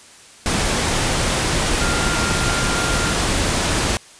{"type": "tone in noise", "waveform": "sine", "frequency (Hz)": 1396.9, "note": "F6", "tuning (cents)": 0, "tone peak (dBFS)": -25, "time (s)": [1.81, 3.13], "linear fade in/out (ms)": 0, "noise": "pink", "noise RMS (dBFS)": -19, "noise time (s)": [0.46, 3.97], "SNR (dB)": -9, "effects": ["white hiss -44 dBFS RMS until 4.19 s", "resampled to 22050 Hz"]}